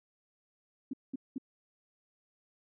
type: tone bursts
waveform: sine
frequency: 265.5 Hz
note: C4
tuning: 25 cents sharp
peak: -33 dBFS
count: 3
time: 0.91-1.382 s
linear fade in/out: 5 ms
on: 24 ms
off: 200 ms
effects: none